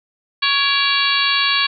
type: harmonic tone with a mistuned harmonic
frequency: 557 Hz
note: C#5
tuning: 8 cents sharp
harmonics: 2 / 3 / 4 / 5 / 6 / 7 / 8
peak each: -22 / -22 / -22 / -22 / -22 / -22 / -22 dBFS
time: 0.42-1.67 s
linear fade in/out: 10 ms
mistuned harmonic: 4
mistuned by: +77 cents
effects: none